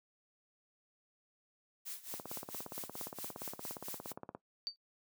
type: noise with tremolo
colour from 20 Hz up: blue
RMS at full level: -43 dBFS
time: 1.85-4.13 s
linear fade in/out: 20 ms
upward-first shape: sine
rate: 4.5 Hz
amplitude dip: 85%
type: click train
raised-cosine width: 1 ms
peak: -29 dBFS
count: 39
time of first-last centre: 2.14-4.349 s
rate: 17.2 Hz
type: tone with exponential decay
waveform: sine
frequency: 4600 Hz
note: D8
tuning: 37 cents flat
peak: -32 dBFS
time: 4.67-4.76 s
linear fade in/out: 0 ms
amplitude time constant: 19 ms
effects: noise-tail reverb RT60 0.1 s tail -18 dB re dry + high-pass 150 Hz 12 dB/octave